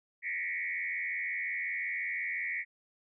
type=tone with frequency modulation; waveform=sine; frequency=2079 Hz; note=C7; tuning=12 cents flat; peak=-32 dBFS; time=0.22-2.65 s; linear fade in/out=50 ms; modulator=85.6 Hz; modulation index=2.6; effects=none